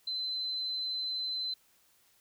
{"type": "tone", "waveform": "sine", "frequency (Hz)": 4056, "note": "B7", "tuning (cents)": 45, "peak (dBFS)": -32, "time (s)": [0.07, 1.54], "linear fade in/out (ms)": 5, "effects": ["white hiss -67 dBFS RMS until 2.2 s"]}